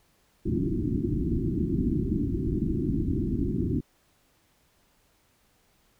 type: low-pass noise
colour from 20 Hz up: white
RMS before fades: -27 dBFS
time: 0.45-3.81 s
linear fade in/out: 10 ms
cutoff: 360 Hz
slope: 96 dB/octave
effects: pink hiss -66 dBFS RMS until 5.99 s